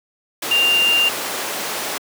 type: tone in noise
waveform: sine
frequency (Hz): 2791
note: F7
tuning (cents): -2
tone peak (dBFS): -13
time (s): 0.51-1.09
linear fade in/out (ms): 5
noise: pink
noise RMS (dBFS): -23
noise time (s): 0.42-1.98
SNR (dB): +7
effects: high-pass 400 Hz 12 dB/octave